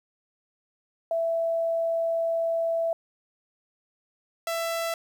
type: tone pair in turn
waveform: sine / sawtooth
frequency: 663 / 665.6 Hz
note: E5 / E5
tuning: +10 / +17 cents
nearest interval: unison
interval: 7 cents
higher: second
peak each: -23 dBFS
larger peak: neither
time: 1.11-2.93 / 4.47-4.94 s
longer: first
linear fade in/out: 2 ms
effects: 10-bit